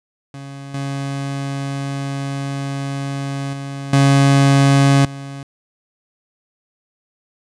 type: tone with level steps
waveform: 30% pulse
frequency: 138.59 Hz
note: C#3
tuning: in tune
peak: -28 / -19 / -23 / -7 / -26 dBFS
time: 0.34-5.43 s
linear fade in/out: 2 ms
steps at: 0.74 / 3.53 / 3.93 / 5.05 s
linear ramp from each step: 2 ms
effects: resampled to 22050 Hz